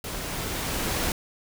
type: noise with level ramp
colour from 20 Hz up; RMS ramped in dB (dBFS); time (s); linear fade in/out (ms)
pink; -34 to -26; 0.04-1.12; 2
effects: none